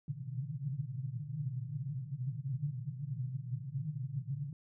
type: band-pass noise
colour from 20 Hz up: pink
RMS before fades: -39 dBFS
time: 0.08-4.53 s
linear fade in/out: 2 ms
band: 120 to 150 Hz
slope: 96 dB/octave
effects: none